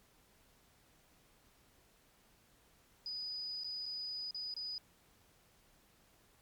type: tone with dropouts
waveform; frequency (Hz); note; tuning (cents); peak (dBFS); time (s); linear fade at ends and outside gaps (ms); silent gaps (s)
sine; 4963; D#8; -5; -39; 3.06-4.78; 1; 3.636-3.644 / 3.857-3.862 / 4.309-4.346 / 4.54-4.565
effects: pink hiss -68 dBFS RMS until 6.41 s + MP3 96 kbps